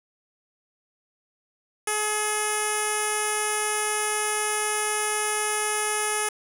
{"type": "tone with low-pass filter", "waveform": "10% pulse", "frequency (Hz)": 424, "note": "G#4", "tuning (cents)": 36, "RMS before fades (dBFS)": -26, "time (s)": [1.87, 6.29], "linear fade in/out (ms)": 5, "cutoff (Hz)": 9600, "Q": 8.6, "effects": ["7-bit"]}